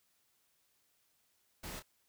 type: noise with echo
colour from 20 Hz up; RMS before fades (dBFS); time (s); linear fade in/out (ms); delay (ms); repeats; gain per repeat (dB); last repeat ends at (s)
pink; -45; 1.63-1.8; 10; 27; 1; -8; 1.827
effects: white hiss -75 dBFS RMS until 2.08 s